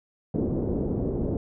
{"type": "low-pass noise", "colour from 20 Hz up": "white", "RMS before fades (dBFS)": -27, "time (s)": [0.34, 1.37], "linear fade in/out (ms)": 2, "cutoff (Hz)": 420, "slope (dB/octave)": 24, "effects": []}